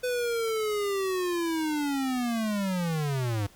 square linear sweep, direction down, 502 to 98 Hz, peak -27 dBFS, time 0.03-3.47 s, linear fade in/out 10 ms, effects pink hiss -56 dBFS RMS until 3.55 s

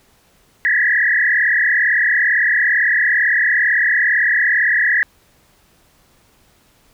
sine tone with frequency modulation, 1818 Hz, A#6, 44 cents flat, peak -12 dBFS, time 0.65-5.03 s, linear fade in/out 0 ms, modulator 37.8 Hz, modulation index 4.3, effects pink hiss -55 dBFS RMS until 6.93 s

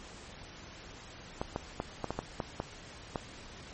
clicks, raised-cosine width 1 ms, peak -18 dBFS, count 9, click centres 1.415 / 1.561 / 1.801 / 2.043 / 2.106 / 2.19 / 2.402 / 2.601 / 3.158 s, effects pink hiss -49 dBFS RMS until 3.73 s + MP3 32 kbps

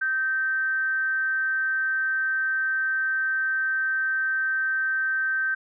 sine tone with frequency modulation, 1555 Hz, G6, 14 cents flat, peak -22 dBFS, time 0.01-5.55 s, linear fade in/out 10 ms, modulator 275 Hz, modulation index 0.25, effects none

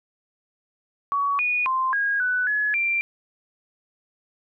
sine tone with pitch steps, 1127 / 2460 / 1044 / 1636 / 1492 / 1696 / 2364 Hz, C#6 / D#7 / C6 / G#6 / F#6 / G#6 / D7, +28 / -20 / -4 / -26 / +14 / +36 / +11 cents, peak -20 dBFS, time 1.12-3.01 s, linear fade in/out 0 ms, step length 270 ms, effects none

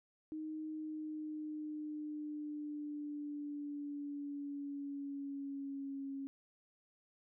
sine tone with pitch glide, 311.1 to 274 Hz, D#4 to C#4, 0 to -20 cents, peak -40 dBFS, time 0.32-6.27 s, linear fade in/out 0 ms, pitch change -220 cents, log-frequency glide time 0.69-6.13 s, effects none

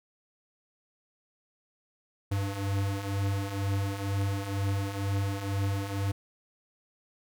square beating tone pair, 97.4 / 99.5 Hz, G2 / G2, -11 / +26 cents, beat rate 2.1 Hz, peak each -35 / -30 dBFS, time 2.31-6.12 s, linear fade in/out 10 ms, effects none

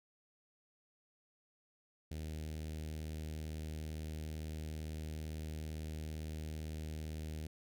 sawtooth tone with notch filter, 77.78 Hz, D#2, in tune, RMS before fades -43 dBFS, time 2.11-7.47 s, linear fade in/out 5 ms, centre 1100 Hz, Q 0.56, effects none

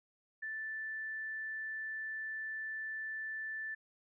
sine tone, 1760 Hz, A6, in tune, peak -38 dBFS, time 0.42-3.75 s, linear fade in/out 10 ms, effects none

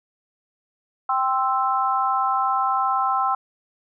sine chord, C major, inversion second, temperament equal, 784 / 1046.5 / 1318.5 Hz, G5 / C6 / E6, 0 / 0 / 0 cents, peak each -23 dBFS, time 1.09-3.35 s, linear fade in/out 5 ms, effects none

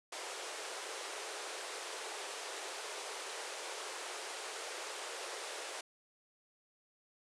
pink band-pass noise, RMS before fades -44 dBFS, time 0.12-5.81 s, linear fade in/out 5 ms, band 380 to 9900 Hz, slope 48 dB/octave, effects none

